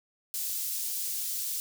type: high-pass noise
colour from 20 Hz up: white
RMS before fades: -33 dBFS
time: 0.34-1.6 s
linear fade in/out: 0 ms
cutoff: 5200 Hz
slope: 12 dB/octave
effects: none